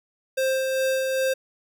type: tone with tremolo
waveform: square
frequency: 527 Hz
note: C5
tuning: 12 cents sharp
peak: -21 dBFS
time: 0.37-1.34 s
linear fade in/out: 10 ms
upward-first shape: sine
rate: 2.5 Hz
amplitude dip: 30%
effects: none